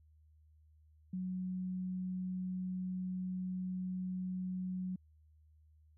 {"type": "tone", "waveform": "sine", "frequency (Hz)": 184.3, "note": "F#3", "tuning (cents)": -7, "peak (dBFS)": -36, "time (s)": [1.13, 4.96], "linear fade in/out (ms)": 5, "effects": ["added 77 Hz sine -62 dBFS peak until 5.97 s"]}